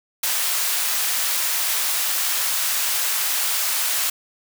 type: high-pass noise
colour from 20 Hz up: white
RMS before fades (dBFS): -22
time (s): 0.23-4.1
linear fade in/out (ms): 5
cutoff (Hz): 830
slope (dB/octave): 12
effects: none